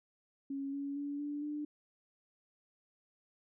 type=tone with pitch steps; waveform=sine; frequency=275.7 / 280.8 / 286.1 / 291.4 / 296.9 Hz; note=C#4 / C#4 / D4 / D4 / D4; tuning=-9 / +22 / -45 / -13 / +19 cents; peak=-36 dBFS; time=0.5-1.65 s; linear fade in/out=5 ms; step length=230 ms; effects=none